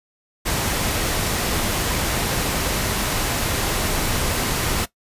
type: noise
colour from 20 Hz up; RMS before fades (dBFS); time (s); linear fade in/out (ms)
pink; -22; 0.45-4.86; 20
effects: noise-tail reverb RT60 0.1 s tail -17 dB re dry + resampled to 32000 Hz